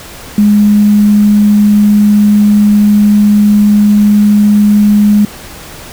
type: tone with quantisation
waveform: sine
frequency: 207.7 Hz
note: G#3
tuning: in tune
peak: -3 dBFS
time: 0.38-5.25 s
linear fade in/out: 2 ms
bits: 5
effects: pink hiss -29 dBFS RMS until 5.92 s